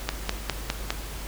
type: click train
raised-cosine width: 0.2 ms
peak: -7 dBFS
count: 5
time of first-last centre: 0.09-0.905 s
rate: 4.91 Hz
effects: added 50 Hz sine -35 dBFS peak until 1.27 s + pink hiss -39 dBFS RMS until 1.27 s